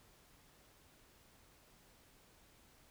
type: silence
effects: pink hiss -66 dBFS RMS until 2.9 s